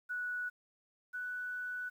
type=tone pair in turn; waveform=sine; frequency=1473 / 1484.1 Hz; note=F#6 / F#6; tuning=-8 / +5 cents; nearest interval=unison; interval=13 cents; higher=second; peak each=-35 / -37 dBFS; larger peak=first; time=0.09-0.5 / 1.13-1.9 s; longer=second; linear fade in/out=20 ms; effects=11-bit